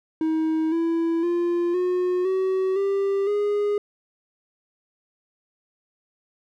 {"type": "tone with pitch steps", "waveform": "triangle", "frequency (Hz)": [317.8, 331.9, 346.6, 361.9, 377.9, 394.7, 412.1], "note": ["D#4", "E4", "F4", "F#4", "F#4", "G4", "G#4"], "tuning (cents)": [37, 12, -13, -38, 37, 12, -13], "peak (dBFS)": -18, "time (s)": [0.21, 3.78], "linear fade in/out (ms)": 2, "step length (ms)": 510, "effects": []}